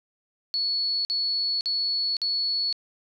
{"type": "tone bursts", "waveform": "sine", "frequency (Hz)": 4403, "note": "C#8", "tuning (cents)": -13, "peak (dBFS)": -23, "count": 4, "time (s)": [0.54, 2.727], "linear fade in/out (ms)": 0, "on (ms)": 510, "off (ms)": 49, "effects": []}